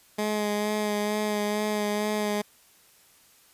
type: tone with vibrato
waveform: 15% pulse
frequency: 209.9 Hz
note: G#3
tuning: 19 cents sharp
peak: -19 dBFS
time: 0.18-2.42 s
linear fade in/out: 10 ms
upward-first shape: sine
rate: 2.2 Hz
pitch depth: 20 cents each way
effects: white hiss -58 dBFS RMS until 3.53 s + resampled to 32000 Hz